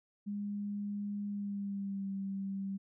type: tone with pitch glide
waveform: sine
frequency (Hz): 204.2 to 195.2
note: G#3 to G3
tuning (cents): -29 to -7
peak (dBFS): -35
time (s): 0.26-2.78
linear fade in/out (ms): 20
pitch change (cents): -78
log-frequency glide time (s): 1.27-2.09
effects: none